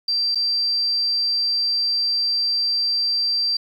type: tone with dropouts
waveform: sine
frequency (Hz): 4700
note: D8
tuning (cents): +1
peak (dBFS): -18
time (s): 0.08-3.57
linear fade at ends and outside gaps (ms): 5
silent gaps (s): 0.348-0.355
effects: 8-bit